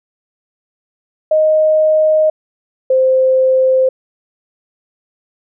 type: tone pair in turn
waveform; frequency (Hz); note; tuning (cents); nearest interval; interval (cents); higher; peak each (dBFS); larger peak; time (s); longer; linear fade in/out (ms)
sine; 622.3 / 520.9; D#5 / C5; 0 / -8; minor third; 308; first; -8; neither; 1.31-2.3 / 2.9-3.89; neither; 5
effects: none